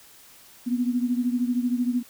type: beating tone pair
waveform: sine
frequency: 242.2 / 255.2 Hz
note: B3 / C4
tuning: -34 / -43 cents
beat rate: 13 Hz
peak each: -23 / -27 dBFS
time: 0.66-2.03 s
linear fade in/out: 20 ms
effects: white hiss -51 dBFS RMS until 2.09 s